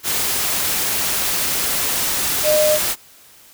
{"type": "tone in noise", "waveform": "sine", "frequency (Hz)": 609, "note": "D#5", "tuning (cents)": -37, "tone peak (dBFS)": -13, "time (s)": [2.43, 2.79], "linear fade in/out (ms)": 50, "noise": "white", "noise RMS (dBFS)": -20, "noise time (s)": [0.03, 2.96], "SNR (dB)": 4, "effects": ["white hiss -47 dBFS RMS until 3.53 s"]}